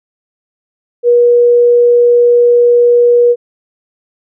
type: tone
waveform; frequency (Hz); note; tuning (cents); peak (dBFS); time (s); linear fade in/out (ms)
sine; 480.8; B4; -46; -4; 1.03-3.36; 50
effects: none